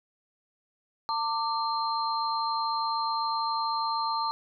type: tone cluster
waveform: sine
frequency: 902 / 1175 / 4161 Hz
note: A5 / D6 / C8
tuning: +43 / +1 / -10 cents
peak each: -29 / -30 / -35 dBFS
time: 1.09-4.31 s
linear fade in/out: 0 ms
effects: none